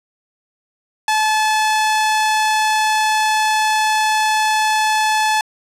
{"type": "tone", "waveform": "sawtooth", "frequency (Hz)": 864, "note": "A5", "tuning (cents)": -32, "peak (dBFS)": -10, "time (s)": [1.08, 5.41], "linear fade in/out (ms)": 2, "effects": ["low-pass 10000 Hz 12 dB/octave"]}